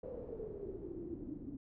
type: noise with low-pass filter sweep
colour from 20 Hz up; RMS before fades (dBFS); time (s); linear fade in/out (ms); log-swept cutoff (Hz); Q
pink; -45; 0.03-1.57; 5; 520 to 270; 9.5
effects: none